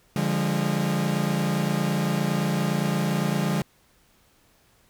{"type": "chord", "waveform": "40% pulse", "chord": "D diminished", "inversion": "none", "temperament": "equal with one note detuned", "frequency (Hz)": [146.83, 174.61, 204.3], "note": ["D3", "F3", "Ab3"], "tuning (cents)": [0, 0, -28], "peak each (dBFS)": -26, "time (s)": [0.16, 3.62], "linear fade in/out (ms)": 2, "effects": ["pink hiss -61 dBFS RMS until 4.89 s"]}